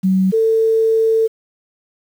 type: tone pair in turn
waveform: sine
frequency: 188.8 / 446.8 Hz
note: F#3 / A4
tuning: +35 / +27 cents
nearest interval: octave + minor third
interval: 1492 cents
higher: second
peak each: -11 dBFS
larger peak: neither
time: 0.03-0.32 / 0.32-1.28 s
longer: second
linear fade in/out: 20 ms
effects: 7-bit